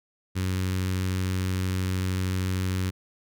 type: tone with notch filter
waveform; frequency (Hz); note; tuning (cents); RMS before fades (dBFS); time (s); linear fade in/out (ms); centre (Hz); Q
sawtooth; 93.1; F#2; +11; -27; 0.35-2.91; 20; 690; 0.7
effects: none